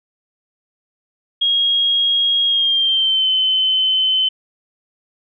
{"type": "tone with pitch glide", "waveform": "sine", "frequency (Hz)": [3276, 3057], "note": ["G#7", "G7"], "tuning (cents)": [-24, -44], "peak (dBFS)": -13, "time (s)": [1.41, 4.29], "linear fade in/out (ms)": 10, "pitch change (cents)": -120, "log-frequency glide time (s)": [2.46, 3.29], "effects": []}